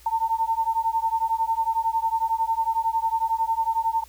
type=beating tone pair; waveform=sine; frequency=897 / 908 Hz; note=A5 / A#5; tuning=+33 / -46 cents; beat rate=11 Hz; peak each=-24 dBFS; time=0.06-4.04 s; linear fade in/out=5 ms; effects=added 60 Hz sine -51 dBFS peak until 4.08 s + white hiss -53 dBFS RMS until 4.08 s